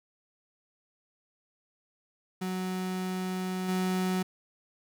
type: tone with level steps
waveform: 35% pulse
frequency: 185.2 Hz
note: F#3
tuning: 2 cents sharp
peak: -29 / -25 dBFS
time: 2.41-4.23 s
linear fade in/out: 10 ms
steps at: 3.68 s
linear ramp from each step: 10 ms
effects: none